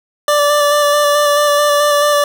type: tone with vibrato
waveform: 25% pulse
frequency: 585 Hz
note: D5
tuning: 7 cents flat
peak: -6 dBFS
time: 0.28-2.24 s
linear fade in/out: 2 ms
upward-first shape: square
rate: 4.6 Hz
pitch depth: 14 cents each way
effects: none